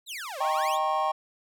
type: exponential two-way sweep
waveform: sawtooth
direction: down then up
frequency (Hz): 4186 to 510 to 4186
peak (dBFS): -31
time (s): 0.06-0.79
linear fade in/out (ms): 50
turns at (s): 0.39
type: chord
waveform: triangle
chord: Eb dominant seventh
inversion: none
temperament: equal with one note detuned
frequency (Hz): 622.3 / 784 / 932.3 / 1086.5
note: Eb5 / G5 / Bb5 / Db6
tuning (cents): 0 / 0 / 0 / -35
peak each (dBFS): -29 / -26 / -31 / -26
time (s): 0.4-1.12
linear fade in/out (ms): 10
effects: none